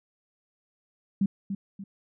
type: tone with echo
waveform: sine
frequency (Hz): 196.8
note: G3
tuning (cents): +7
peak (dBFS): -20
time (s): 1.21-1.26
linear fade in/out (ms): 5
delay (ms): 290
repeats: 2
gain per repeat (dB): -8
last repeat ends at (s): 1.84
effects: none